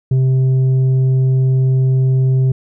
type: tone with tanh clipping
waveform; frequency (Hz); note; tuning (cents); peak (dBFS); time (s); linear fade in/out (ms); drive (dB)
triangle; 130.81; C3; 0; -11; 0.11-2.52; 5; 9
effects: none